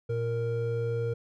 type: tone pair together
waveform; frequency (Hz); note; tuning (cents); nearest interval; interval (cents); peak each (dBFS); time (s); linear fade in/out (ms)
triangle; 116.5 / 466; A#2 / A#4; -1 / -1; 2 octaves; 2400; -28; 0.09-1.14; 10
effects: none